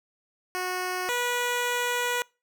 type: tone pair in turn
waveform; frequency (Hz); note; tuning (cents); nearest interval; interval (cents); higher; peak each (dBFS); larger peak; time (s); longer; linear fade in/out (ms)
10% pulse; 365.9 / 487.1; F#4 / B4; -19 / -24; perfect fourth; 495; second; -20 / -17; second; 0.55-1.09 / 1.09-2.22; second; 0
effects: noise-tail reverb RT60 0.3 s tail -26 dB re dry